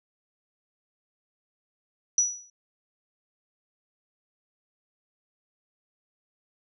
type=tone with exponential decay; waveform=sine; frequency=5880 Hz; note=F#8; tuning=12 cents flat; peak=-16 dBFS; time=2.18-2.5 s; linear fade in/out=2 ms; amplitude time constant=69 ms; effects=none